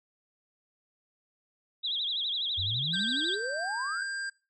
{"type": "tone with vibrato", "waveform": "sine", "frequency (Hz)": 3572, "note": "A7", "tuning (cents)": 25, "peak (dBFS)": -28, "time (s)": [1.83, 3.36], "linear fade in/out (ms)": 20, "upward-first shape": "sine", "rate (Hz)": 12, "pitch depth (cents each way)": 180}
{"type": "exponential sweep", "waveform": "sine", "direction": "up", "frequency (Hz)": [83.2, 1603], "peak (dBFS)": -33, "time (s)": [2.57, 4.04], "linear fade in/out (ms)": 20}
{"type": "tone with pitch glide", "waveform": "square", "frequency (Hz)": [1568, 1594.5], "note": ["G6", "G6"], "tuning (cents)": [0, 29], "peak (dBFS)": -33, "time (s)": [2.93, 4.3], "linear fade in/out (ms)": 10, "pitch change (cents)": 29, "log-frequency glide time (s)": [3.55, 3.7]}
{"effects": ["noise-tail reverb RT60 0.3 s tail -20 dB re dry", "MP3 32 kbps"]}